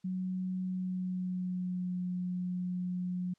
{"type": "tone with pitch glide", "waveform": "sine", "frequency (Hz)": [185, 180.46], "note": ["F#3", "F#3"], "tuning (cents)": [0, -43], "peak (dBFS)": -32, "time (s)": [0.04, 3.34], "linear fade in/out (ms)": 10, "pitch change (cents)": -43, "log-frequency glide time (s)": [0.64, 1.99], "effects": ["white hiss -75 dBFS RMS until 3.38 s", "low-pass 6000 Hz 12 dB/octave"]}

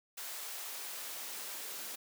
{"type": "noise with high-pass filter sweep", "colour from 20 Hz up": "white", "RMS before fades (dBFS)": -43, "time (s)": [0.17, 1.96], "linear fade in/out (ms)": 10, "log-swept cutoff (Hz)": [600, 270], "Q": 0.85, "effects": []}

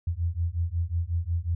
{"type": "beating tone pair", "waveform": "sine", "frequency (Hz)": [82.41, 87.91], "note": ["E2", "F2"], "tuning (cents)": [0, 12], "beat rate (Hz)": 5.5, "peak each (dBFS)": -28, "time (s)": [0.07, 1.55], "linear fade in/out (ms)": 5, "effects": []}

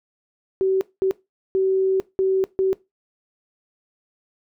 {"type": "tone bursts at uneven times", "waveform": "sine", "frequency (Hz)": 381.4, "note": "G4", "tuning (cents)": -47, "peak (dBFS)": -16, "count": 5, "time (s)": [[0.61, 0.81], [1.02, 1.11], [1.55, 2], [2.19, 2.44], [2.59, 2.73]], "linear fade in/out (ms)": 0, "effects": ["noise-tail reverb RT60 0.2 s tail -19 dB re dry"]}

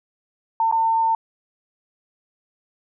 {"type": "tone with dropouts", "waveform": "sine", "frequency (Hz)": 902, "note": "A5", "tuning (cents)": 43, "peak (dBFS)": -16, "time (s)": [0.6, 1.15], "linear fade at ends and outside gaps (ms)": 2, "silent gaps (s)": [0.714, 0.724], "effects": []}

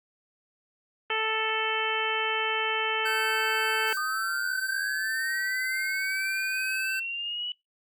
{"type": "harmonic tone", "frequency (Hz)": 440, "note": "A4", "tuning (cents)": 0, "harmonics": [1, 2, 3, 4, 5, 6, 7], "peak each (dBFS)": [-33, -33, -33, -33, -33, -33, -33], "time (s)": [1.1, 3.93], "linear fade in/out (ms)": 2}
{"type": "tone", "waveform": "square", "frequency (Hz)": 1543, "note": "G6", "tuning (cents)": -28, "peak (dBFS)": -30, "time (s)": [3.05, 7], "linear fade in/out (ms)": 10}
{"type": "noise", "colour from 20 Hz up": "violet", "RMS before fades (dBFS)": -41, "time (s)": [3.87, 3.98], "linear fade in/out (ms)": 0}
{"type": "linear sweep", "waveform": "sine", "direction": "up", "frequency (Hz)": [1212, 2960], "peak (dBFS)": -30, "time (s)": [3.97, 7.52], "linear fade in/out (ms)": 2}
{"effects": ["noise-tail reverb RT60 0.2 s tail -24 dB re dry", "Opus 48 kbps"]}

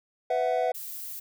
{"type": "chord", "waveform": "triangle", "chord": "B suspended fourth", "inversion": "none", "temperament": "equal with one note detuned", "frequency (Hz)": [499.9, 659.3, 740], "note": ["B4", "E5", "F#5"], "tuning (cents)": [21, 0, 0], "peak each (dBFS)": -26, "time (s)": [0.3, 0.72], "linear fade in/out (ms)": 5}
{"type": "noise", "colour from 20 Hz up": "violet", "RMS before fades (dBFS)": -38, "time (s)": [0.74, 1.2], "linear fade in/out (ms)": 10}
{"effects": []}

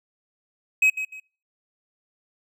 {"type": "tone with echo", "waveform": "triangle", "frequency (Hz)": 2543, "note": "D#7", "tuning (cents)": 37, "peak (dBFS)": -13, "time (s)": [0.82, 0.9], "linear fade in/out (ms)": 5, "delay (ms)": 150, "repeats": 2, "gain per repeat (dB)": -11, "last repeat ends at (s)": 1.2, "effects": ["noise-tail reverb RT60 0.4 s tail -25 dB re dry"]}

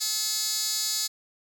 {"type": "tone with high-pass filter", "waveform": "15% pulse", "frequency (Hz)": 430, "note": "A4", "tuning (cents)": -40, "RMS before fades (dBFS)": -28, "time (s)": [0, 1.08], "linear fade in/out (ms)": 20, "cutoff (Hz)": 5300, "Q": 2.3, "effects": []}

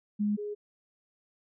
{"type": "tone pair in turn", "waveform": "sine", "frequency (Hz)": [207.7, 415.4], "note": ["G#3", "G#4"], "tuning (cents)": [0, 0], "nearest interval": "octave", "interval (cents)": 1200, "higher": "second", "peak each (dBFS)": [-25, -33], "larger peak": "first", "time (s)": [[0.19, 0.37], [0.37, 0.55]], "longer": "neither", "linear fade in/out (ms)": 20, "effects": []}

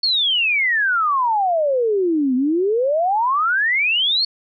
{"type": "exponential two-way sweep", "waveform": "sine", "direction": "down then up", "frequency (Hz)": [4446, 246.9, 4446], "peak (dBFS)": -15, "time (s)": [0.03, 4.25], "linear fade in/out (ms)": 5, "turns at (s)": 2.35, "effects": []}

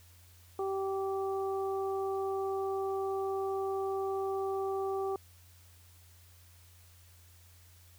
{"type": "harmonic tone", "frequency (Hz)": 387.9, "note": "G4", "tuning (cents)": -18, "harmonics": [1, 2, 3], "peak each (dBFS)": [-32, -38, -42], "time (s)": [0.59, 5.16], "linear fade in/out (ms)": 2, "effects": ["added 87 Hz sine -57 dBFS peak until 7.98 s", "white hiss -62 dBFS RMS until 7.98 s"]}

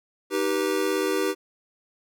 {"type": "chord", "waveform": "square", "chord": "Eb augmented", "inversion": "none", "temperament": "just", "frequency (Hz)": [311.1, 388.9, 486.1], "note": ["Eb4", "G4", "B4"], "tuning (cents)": [0, -14, -28], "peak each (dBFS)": [-29, -26, -29], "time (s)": [0.3, 1.35], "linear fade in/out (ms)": 50, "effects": []}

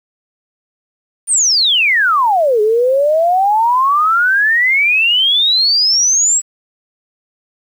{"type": "exponential two-way sweep", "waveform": "sine", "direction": "down then up", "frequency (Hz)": [9397, 415.3, 7850], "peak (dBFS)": -9, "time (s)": [1.27, 6.42], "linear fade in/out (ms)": 50, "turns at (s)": 2.61, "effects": ["7-bit"]}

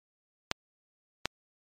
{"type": "clicks", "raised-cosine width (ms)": 0.2, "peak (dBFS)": -9, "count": 2, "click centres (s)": [0.514, 1.256], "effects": ["MP3 64 kbps"]}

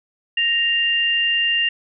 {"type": "tone pair together", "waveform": "sine", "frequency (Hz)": [1864.8, 2794], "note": ["A#6", "F7"], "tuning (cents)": [0, 0], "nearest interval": "perfect fifth", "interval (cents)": 700, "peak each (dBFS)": [-22, -17], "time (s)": [0.37, 1.69], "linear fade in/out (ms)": 5, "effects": []}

